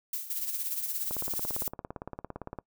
violet noise with exponential decay, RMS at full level -31 dBFS, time 0.13-0.56 s, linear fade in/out 5 ms, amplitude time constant 93 ms
violet noise with tremolo, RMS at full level -31 dBFS, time 0.3-1.68 s, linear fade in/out 2 ms, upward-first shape sine, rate 17 Hz, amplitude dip 55%
click train, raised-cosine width 1 ms, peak -23 dBFS, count 27, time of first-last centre 1.11-2.587 s, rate 17.6 Hz
effects noise-tail reverb RT60 0.1 s tail -23 dB re dry

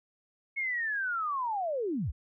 sine linear sweep, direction down, 2200 to 42.12 Hz, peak -29 dBFS, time 0.56-2.12 s, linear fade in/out 20 ms, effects none

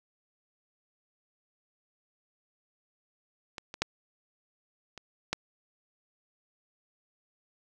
clicks, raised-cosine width 0.2 ms, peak -21 / -23 / -9 / -26 / -11 dBFS, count 5, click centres 3.582 / 3.741 / 3.82 / 4.977 / 5.33 s, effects none

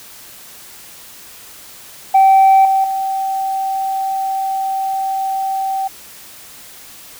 sine tone with level steps, 773 Hz, G5, 24 cents flat, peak -4 / -10 / -16 dBFS, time 2.14-5.88 s, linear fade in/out 10 ms, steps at 2.65 / 2.84 s, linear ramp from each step 2 ms, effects tanh soft clip ceiling -4 dBFS + white hiss -38 dBFS RMS until 7.19 s

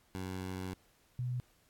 15% pulse / sine tone pair in turn, 93.1 / 124.27 Hz, F#2 / B2, +11 / +11 cents, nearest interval perfect fourth, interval 500 cents, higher second, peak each -32 / -33 dBFS, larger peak first, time 0.15-0.74 / 1.19-1.4 s, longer first, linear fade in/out 0 ms, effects pink hiss -69 dBFS RMS until 1.69 s + AAC 64 kbps

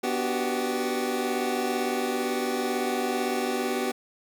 25% pulse chord, G major seventh, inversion first, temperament equal with one note detuned, 246.9 / 293.7 / 370 / 387.9 Hz, B3 / D4 / F#4 / G4, 0 / 0 / 0 / -18 cents, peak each -26 / -32 / -29 / -26 dBFS, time 0.03-3.92 s, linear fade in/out 10 ms, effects none

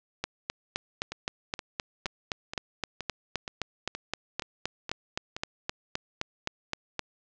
two click trains, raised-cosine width 0.2 ms, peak -12 / -18 dBFS, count 27 / 10, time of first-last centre 0.24-6.993 / 1.12-5.365 s, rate 3.85 / 2.12 Hz, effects low-pass 7000 Hz 12 dB/octave

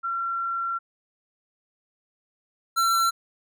sine / square tone pair in turn, 1364 / 1352.2 Hz, F6 / E6, -41 / +44 cents, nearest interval unison, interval 15 cents, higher first, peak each -25 / -20 dBFS, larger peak second, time 0.03-0.79 / 2.76-3.11 s, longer first, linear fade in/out 20 ms, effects none

